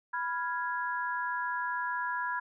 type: chord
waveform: sine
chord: F diminished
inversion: second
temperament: equal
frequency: 987.8 / 1396.9 / 1661.2 Hz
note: Cb6 / F6 / Ab6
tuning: 0 / 0 / 0 cents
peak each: -33 / -38 / -35 dBFS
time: 0.13-2.4 s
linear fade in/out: 10 ms
effects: none